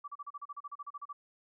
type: tone bursts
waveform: sine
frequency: 1154 Hz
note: D6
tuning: 31 cents flat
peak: -39 dBFS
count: 15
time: 0.04-1.13 s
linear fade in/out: 10 ms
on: 40 ms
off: 35 ms
effects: none